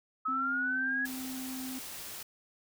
sine linear sweep, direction up, 1276 to 1682 Hz, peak -29 dBFS, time 0.25-1.06 s, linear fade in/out 10 ms
triangle tone with pitch glide, 261.6 to 259.5 Hz, C4 to C4, 0 to -14 cents, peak -36 dBFS, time 0.28-1.79 s, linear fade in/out 5 ms, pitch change -14 cents, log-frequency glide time 0.53-1.11 s
white noise, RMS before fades -43 dBFS, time 1.05-2.23 s, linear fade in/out 5 ms
effects none

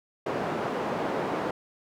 white band-pass noise, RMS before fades -30 dBFS, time 0.26-1.51 s, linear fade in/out 5 ms, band 180 to 770 Hz, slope 12 dB/octave, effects none

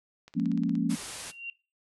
click train, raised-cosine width 0.2 ms, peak -31 dBFS, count 9, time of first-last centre 0.28-0.753 s, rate 16.9 Hz
sine chord, Bb minor seventh, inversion second, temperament equal, 174.61 / 207.7 / 233.1 / 277.2 Hz, F3 / Ab3 / Bb3 / Db4, 0 / 0 / 0 / 0 cents, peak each -30 / -32 / -29 / -30 dBFS, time 0.35-0.96 s, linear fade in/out 20 ms
white low-pass noise, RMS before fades -41 dBFS, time 0.89-1.32 s, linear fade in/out 20 ms, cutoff 11000 Hz, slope 96 dB/octave
sine tone with exponential growth, 2761 Hz, F7, 20 cents flat, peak -32 dBFS, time 1.08-1.5 s, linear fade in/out 2 ms, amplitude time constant 90 ms
effects noise-tail reverb RT60 0.3 s tail -20 dB re dry

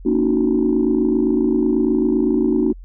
sine chord, D# minor seventh, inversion second, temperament equal with one note detuned, 233.1 / 283.2 / 311.1 / 370 Hz, A#3 / C#4 / D#4 / F#4, 0 / +37 / 0 / 0 cents, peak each -19 dBFS, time 0.05-2.73 s, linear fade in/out 10 ms, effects tanh soft clip ceiling -7 dBFS + added 43 Hz sine -34 dBFS peak until 2.84 s

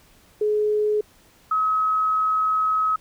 sine tone pair in turn, 422.6 / 1278.1 Hz, G#4 / D#6, +30 / +46 cents, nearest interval octave + perfect fifth, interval 1916 cents, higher second, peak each -18 dBFS, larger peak neither, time 0.41-1.01 / 1.51-2.96 s, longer second, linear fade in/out 5 ms, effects pink hiss -55 dBFS RMS until 3 s

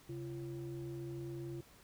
triangle ring-modulated tone, 104.2 Hz, G#2, 6 cents sharp, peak -36 dBFS, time 0.09-1.61 s, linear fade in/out 5 ms, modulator 238 Hz, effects pink hiss -62 dBFS RMS until 1.83 s

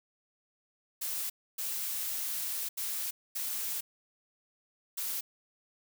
blue noise bursts at uneven times, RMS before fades -35 dBFS, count 5, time 1.01-1.3 / 1.58-2.69 / 2.77-3.11 / 3.35-3.81 / 4.97-5.21 s, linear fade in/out 10 ms, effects none

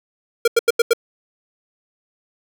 square tone bursts, 466.2 Hz, A#4, in tune, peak -11 dBFS, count 5, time 0.45-0.934 s, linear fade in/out 5 ms, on 28 ms, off 86 ms, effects none

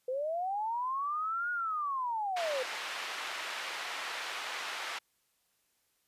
sine linear two-way sweep, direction up then down, 493.9 to 1453 to 493.9 Hz, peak -31 dBFS, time 0.08-2.63 s, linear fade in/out 5 ms, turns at 1.51 s
white band-pass noise, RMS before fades -39 dBFS, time 2.36-4.99 s, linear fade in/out 10 ms, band 730 to 2700 Hz, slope 12 dB/octave
effects white hiss -75 dBFS RMS until 6.07 s + resampled to 32000 Hz

